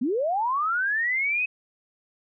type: linear sweep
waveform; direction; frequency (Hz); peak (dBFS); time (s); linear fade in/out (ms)
sine; up; 219.5 to 2564; -22; 0.01-1.46; 10
effects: none